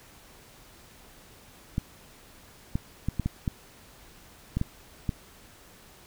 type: clicks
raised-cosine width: 5 ms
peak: -14 dBFS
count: 9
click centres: 1.781 / 2.755 / 3.086 / 3.197 / 3.26 / 3.478 / 4.57 / 4.614 / 5.092 s
effects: pink hiss -53 dBFS RMS until 6.06 s